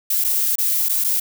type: noise with dropouts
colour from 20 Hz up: violet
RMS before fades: -19 dBFS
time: 0.1-1.2 s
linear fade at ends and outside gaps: 5 ms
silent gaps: 0.241-0.245 / 0.557-0.583 / 0.887-0.893 / 1.04-1.045 s
effects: none